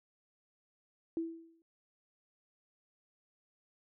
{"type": "tone with exponential decay", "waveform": "sine", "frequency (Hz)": 329.6, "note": "E4", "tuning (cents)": 0, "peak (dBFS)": -30, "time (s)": [1.17, 1.62], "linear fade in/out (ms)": 1, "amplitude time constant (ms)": 97, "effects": []}